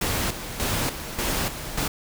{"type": "noise with tremolo", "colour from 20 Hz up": "pink", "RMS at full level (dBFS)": -25, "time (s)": [0.01, 1.88], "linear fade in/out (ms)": 5, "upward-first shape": "square", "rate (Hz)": 1.7, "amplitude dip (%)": 65, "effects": []}